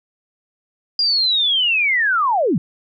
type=linear sweep; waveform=sine; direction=down; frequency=4874 to 130.81 Hz; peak=-14 dBFS; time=0.99-2.58 s; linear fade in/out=2 ms; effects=none